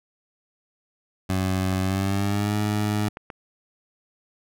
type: tone with pitch glide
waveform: 20% pulse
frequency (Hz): 94 to 104.9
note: F#2 to G#2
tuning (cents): +28 to +18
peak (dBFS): -17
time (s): 1.29-3.09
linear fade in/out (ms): 10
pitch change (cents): +190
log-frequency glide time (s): 1.81-2.56
type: clicks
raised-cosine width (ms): 0.5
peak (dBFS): -21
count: 3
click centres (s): 1.728 / 3.171 / 3.302
effects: none